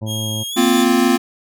harmonic tone, 109 Hz, A2, 16 cents flat, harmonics 1 / 2 / 3 / 4 / 5 / 6 / 7 / 8 / 9, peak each -23 / -28 / -35 / -43 / -34 / -43 / -46 / -43 / -46 dBFS, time 0.01-0.44 s, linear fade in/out 20 ms
sawtooth tone with pitch glide, 3257 to 3491 Hz, G#7 to A7, -34 to -14 cents, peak -21 dBFS, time 0.06-0.86 s, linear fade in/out 50 ms, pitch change +120 cents, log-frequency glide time 0.49-0.57 s
square chord, Bb suspended second, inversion none, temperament equal with one note detuned, 233.1 / 258.8 / 349.2 Hz, Bb3 / C4 / F4, 0 / -19 / 0 cents, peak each -18 / -16 / -18 dBFS, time 0.56-1.18 s, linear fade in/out 20 ms
effects none

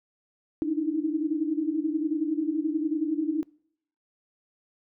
sine tone cluster, 294.9 / 313.6 / 324.8 Hz, D4 / D#4 / E4, +7 / +14 / -26 cents, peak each -29 / -29 / -29 dBFS, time 0.62-3.43 s, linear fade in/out 0 ms, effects noise-tail reverb RT60 0.7 s tail -26 dB re dry

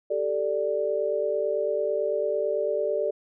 sine chord, G suspended second, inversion none, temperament just, 392 / 441 / 588 Hz, G4 / A4 / D5, 0 / +4 / +2 cents, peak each -30 / -28 / -26 dBFS, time 0.1-3.11 s, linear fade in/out 10 ms, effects none

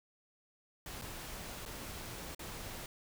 pink noise with dropouts, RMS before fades -45 dBFS, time 0.86-2.86 s, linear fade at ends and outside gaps 2 ms, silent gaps 1.015-1.02 / 1.653-1.66 / 2.348-2.393 s, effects none

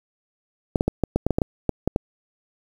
clicks, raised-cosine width 2 ms, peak -6 dBFS, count 12, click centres 0.758 / 0.809 / 0.88 / 1.037 / 1.16 / 1.266 / 1.307 / 1.385 / 1.418 / 1.693 / 1.876 / 1.961 s, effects 7-bit

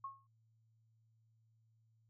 sine tone with exponential decay, 1089 Hz, C#6, 31 cents flat, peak -39 dBFS, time 0.04-0.27 s, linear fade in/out 5 ms, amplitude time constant 49 ms, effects added 112 Hz sine -70 dBFS peak until 2.09 s

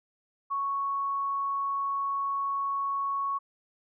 sine tone, 1108.7 Hz, C#6, in tune, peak -27 dBFS, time 0.5-3.39 s, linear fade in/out 20 ms, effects none

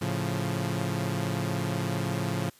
sawtooth chord, A augmented, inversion none, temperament equal, 110 / 138.59 / 174.61 Hz, A2 / C#3 / E#3, 0 / 0 / 0 cents, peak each -28 dBFS, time 0.01-2.5 s, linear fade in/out 10 ms, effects white hiss -58 dBFS RMS until 2.59 s + resampled to 32000 Hz

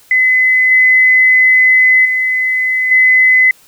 sine tone with level steps, 2026 Hz, B6, 44 cents sharp, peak -7 / -5 / -11 / -5 dBFS, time 0.11-3.51 s, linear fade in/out 2 ms, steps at 0.71 / 2.05 / 2.91 s, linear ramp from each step 5 ms, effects white hiss -46 dBFS RMS until 3.67 s

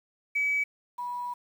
sine tone pair in turn, 2284 / 975.7 Hz, D7 / B5, -49 / -21 cents, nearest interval octave + minor third, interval 1472 cents, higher first, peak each -23 / -31 dBFS, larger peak first, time 0.35-0.64 / 0.98-1.34 s, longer second, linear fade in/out 10 ms, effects tanh soft clip ceiling -19 dBFS + 9-bit

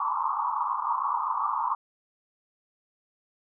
white band-pass noise, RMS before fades -28 dBFS, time 0-1.75 s, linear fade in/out 5 ms, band 860 to 1200 Hz, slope 96 dB/octave, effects none

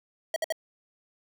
square tone bursts, 643 Hz, E5, 43 cents flat, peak -26 dBFS, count 3, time 0.34-0.524 s, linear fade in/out 2 ms, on 22 ms, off 59 ms, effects none

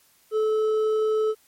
triangle tone with hard clipping, 433.9 Hz, A4, 24 cents flat, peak -21 dBFS, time 0.31-1.35 s, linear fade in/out 50 ms, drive 8 dB, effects white hiss -60 dBFS RMS until 1.47 s + MP3 64 kbps

